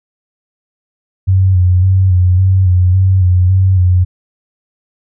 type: tone with vibrato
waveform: sine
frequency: 92.5 Hz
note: F#2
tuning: in tune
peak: -6 dBFS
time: 1.27-4.05 s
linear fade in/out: 20 ms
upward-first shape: square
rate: 1.8 Hz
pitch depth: 39 cents each way
effects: none